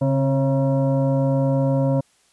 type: tone with frequency modulation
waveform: sine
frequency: 138.59 Hz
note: C#3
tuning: in tune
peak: -16 dBFS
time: 0.01-2.01 s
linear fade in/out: 10 ms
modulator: 406 Hz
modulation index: 1.1
effects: white hiss -60 dBFS RMS until 2.32 s + resampled to 24000 Hz